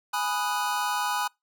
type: chord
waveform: square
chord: G# minor seventh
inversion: none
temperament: equal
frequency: 830.6 / 987.8 / 1244.5 / 1480 Hz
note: G#5 / B5 / D#6 / F#6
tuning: 0 / 0 / 0 / 0 cents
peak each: -31 / -31 / -33 / -34 dBFS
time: 0.13-1.28 s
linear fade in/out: 10 ms
effects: noise-tail reverb RT60 0.2 s tail -26 dB re dry